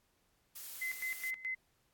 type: noise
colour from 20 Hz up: blue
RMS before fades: -46 dBFS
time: 0.55-1.31 s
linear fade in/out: 10 ms
type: tone with tremolo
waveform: sine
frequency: 2049 Hz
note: C7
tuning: 37 cents flat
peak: -35 dBFS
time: 0.81-1.55 s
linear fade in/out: 10 ms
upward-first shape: square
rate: 4.7 Hz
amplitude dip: 80%
effects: pink hiss -75 dBFS RMS until 1.93 s + AAC 64 kbps